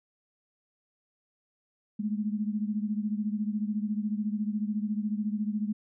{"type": "beating tone pair", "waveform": "sine", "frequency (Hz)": [207.7, 221.7], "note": ["G#3", "A3"], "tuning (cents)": [0, 13], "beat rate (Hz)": 14, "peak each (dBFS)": [-29, -33], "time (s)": [1.99, 5.73], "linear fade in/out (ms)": 10, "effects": []}